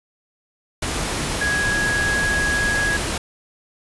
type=tone in noise; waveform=sine; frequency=1660 Hz; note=G#6; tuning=1 cent flat; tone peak=-19 dBFS; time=1.41-2.97 s; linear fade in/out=5 ms; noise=pink; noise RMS=-24 dBFS; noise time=0.82-3.18 s; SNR=+2 dB; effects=resampled to 24000 Hz